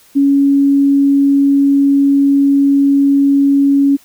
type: tone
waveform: sine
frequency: 279 Hz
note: C#4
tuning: 11 cents sharp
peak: -7 dBFS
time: 0.15-3.97 s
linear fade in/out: 20 ms
effects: white hiss -47 dBFS RMS until 4.04 s